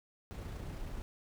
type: noise with amplitude modulation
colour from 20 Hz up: brown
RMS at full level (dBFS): -41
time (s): 0.31-1.02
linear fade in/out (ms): 0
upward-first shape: sine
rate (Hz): 28.7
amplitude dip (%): 25
effects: none